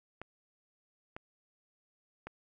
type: clicks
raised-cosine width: 0.5 ms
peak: -27 dBFS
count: 3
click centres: 0.216 / 1.165 / 2.27 s
effects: none